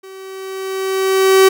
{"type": "tone with level ramp", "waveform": "45% pulse", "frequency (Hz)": 382.6, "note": "G4", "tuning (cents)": -42, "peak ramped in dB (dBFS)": [-34, -5], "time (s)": [0.03, 1.49], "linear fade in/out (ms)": 10, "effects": []}